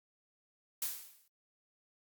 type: noise with exponential decay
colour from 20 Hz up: blue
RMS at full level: -33 dBFS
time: 0.82-1.28 s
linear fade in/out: 2 ms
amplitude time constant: 100 ms
effects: Opus 48 kbps